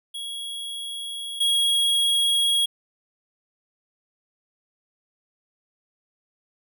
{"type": "tone pair in turn", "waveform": "square", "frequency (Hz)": [3322, 3305], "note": ["G#7", "G#7"], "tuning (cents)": [0, -9], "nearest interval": "unison", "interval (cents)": 9, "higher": "first", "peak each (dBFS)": [-31, -19], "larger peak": "second", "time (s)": [[0.14, 1.4], [1.4, 2.66]], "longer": "neither", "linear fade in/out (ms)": 10, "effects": []}